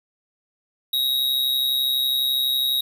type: tone with amplitude modulation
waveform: square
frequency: 3794 Hz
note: A#7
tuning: 30 cents sharp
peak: -17 dBFS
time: 0.93-2.81 s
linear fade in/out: 5 ms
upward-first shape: sine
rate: 132 Hz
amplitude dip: 65%
effects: none